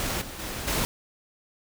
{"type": "noise with level steps", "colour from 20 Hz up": "pink", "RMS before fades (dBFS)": [-29, -39, -34, -26], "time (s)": [0, 0.85], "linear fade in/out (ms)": 0, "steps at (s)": [0.21, 0.39, 0.67], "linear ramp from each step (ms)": 10, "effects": []}